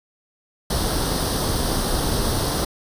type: noise with comb filter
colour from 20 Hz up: pink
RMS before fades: -22 dBFS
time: 0.7-2.65 s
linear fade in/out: 5 ms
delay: 0.21 ms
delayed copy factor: +0.7
effects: resampled to 32000 Hz